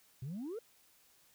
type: exponential sweep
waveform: sine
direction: up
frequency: 120 to 486.4 Hz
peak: -37 dBFS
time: 0.22-0.59 s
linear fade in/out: 5 ms
effects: tanh soft clip ceiling -37 dBFS + white hiss -67 dBFS RMS until 1.34 s